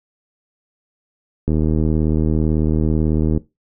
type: click train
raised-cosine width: 3 ms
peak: -6 dBFS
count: 149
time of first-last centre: 1.48-3.375 s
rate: 78.1 Hz
effects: noise-tail reverb RT60 0.2 s tail -17 dB re dry